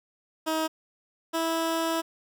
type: tone pair in turn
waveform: 15% pulse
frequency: 317.5 / 327.7 Hz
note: D#4 / E4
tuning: +35 / -10 cents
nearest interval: minor second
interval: 55 cents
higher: second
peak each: -19 dBFS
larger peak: neither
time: 0.46-0.68 / 1.33-2.02 s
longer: second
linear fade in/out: 20 ms
effects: none